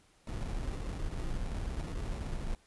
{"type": "noise with sample-and-hold", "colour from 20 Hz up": "brown", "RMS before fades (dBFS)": -36, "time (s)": [0.27, 2.55], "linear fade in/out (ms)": 2, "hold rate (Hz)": 1575, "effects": ["pink hiss -66 dBFS RMS until 2.66 s", "resampled to 24000 Hz"]}